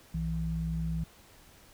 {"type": "tone pair together", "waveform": "sine", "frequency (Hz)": [61.09, 163.1], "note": ["B1", "E3"], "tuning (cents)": [-18, -18], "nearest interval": "octave + perfect fourth", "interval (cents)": 1700, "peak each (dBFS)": [-34, -31], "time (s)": [0.14, 1.04], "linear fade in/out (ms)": 5, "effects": ["pink hiss -57 dBFS RMS until 1.73 s"]}